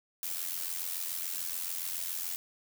blue noise with amplitude modulation, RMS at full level -33 dBFS, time 0.23-2.36 s, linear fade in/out 0 ms, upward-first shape sine, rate 87 Hz, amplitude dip 70%, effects none

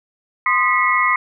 sine tone cluster, 1039 / 1233 / 1957 / 2171 Hz, C6 / D#6 / B6 / C#7, -12 / -16 / -16 / -37 cents, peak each -19 dBFS, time 0.46-1.16 s, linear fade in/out 2 ms, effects none

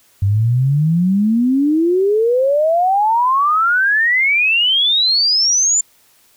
sine exponential sweep, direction up, 95.7 to 7220 Hz, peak -11 dBFS, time 0.22-5.81 s, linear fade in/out 5 ms, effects white hiss -53 dBFS RMS until 6.36 s

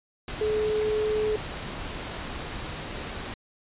sine tone in noise, 428.2 Hz, A4, 47 cents flat, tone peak -23 dBFS, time 0.41-1.36 s, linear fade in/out 2 ms, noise pink, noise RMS -35 dBFS, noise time 0.28-3.34 s, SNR +9 dB, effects resampled to 8000 Hz

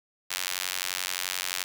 sawtooth tone with high-pass filter, 91.5 Hz, F#2, 19 cents flat, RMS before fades -32 dBFS, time 0.3-1.64 s, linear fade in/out 10 ms, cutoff 2400 Hz, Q 0.63, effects none

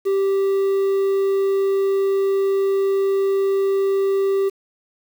triangle tone with quantisation, 391.1 Hz, G4, 4 cents flat, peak -14 dBFS, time 0.05-4.5 s, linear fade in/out 20 ms, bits 7, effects none

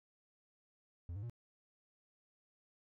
triangle tone with pitch steps, 86 / 101.1 / 118.84 Hz, F2 / G#2 / A#2, -26 / -46 / +34 cents, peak -39 dBFS, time 1.09-1.297 s, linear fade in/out 0 ms, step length 69 ms, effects none

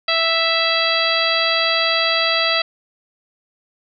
harmonic tone with a mistuned harmonic, 659.3 Hz, E5, in tune, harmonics 1 / 2 / 3 / 4 / 5 / 6 / 7, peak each -23 / -23 / -23 / -23 / -23 / -23 / -23 dBFS, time 0.08-2.62 s, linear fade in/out 5 ms, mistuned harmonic 7, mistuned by +17 cents, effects none

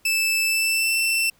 sawtooth tone with pitch glide, 2635 to 2681 Hz, E7 to E7, -1 to +29 cents, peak -16 dBFS, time 0.05-1.3 s, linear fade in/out 5 ms, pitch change +30 cents, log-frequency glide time 0.44-0.99 s, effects pink hiss -60 dBFS RMS until 1.39 s

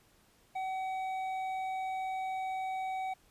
sine tone with hard clipping, 757 Hz, F#5, 39 cents sharp, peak -35 dBFS, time 0.55-3.14 s, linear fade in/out 10 ms, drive 7 dB, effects pink hiss -66 dBFS RMS until 3.3 s + resampled to 32000 Hz

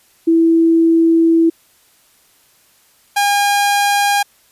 sine / sawtooth tone pair in turn, 329.6 / 811.1 Hz, E4 / G#5, 0 / -41 cents, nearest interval octave + major third, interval 1559 cents, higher second, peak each -8 dBFS, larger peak neither, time 0.27-1.5 / 3.16-4.23 s, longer first, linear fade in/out 10 ms, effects white hiss -53 dBFS RMS until 4.51 s + resampled to 32000 Hz

